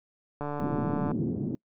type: click train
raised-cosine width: 1 ms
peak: -20 dBFS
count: 104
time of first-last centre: 0.41-1.115 s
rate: 146 Hz
type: band-pass noise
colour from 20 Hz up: pink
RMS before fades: -30 dBFS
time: 0.6-1.55 s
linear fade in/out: 0 ms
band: 130 to 340 Hz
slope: 24 dB/octave
effects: noise-tail reverb RT60 0.1 s tail -24 dB re dry